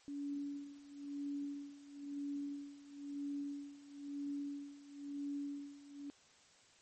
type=tone with tremolo; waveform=sine; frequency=284.6 Hz; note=C#4; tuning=46 cents sharp; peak=-38 dBFS; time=0.08-6.1 s; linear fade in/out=0 ms; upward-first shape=sine; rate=1 Hz; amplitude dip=85%; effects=white hiss -66 dBFS RMS until 6.81 s + MP3 32 kbps